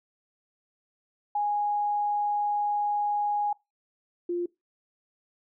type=tone pair in turn; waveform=sine; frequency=827 / 349.4 Hz; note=G#5 / F4; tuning=-8 / +1 cents; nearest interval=octave + minor third; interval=1491 cents; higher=first; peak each=-24 / -26 dBFS; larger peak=first; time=1.35-3.53 / 4.29-4.46 s; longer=first; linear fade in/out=5 ms; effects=noise-tail reverb RT60 0.2 s tail -22 dB re dry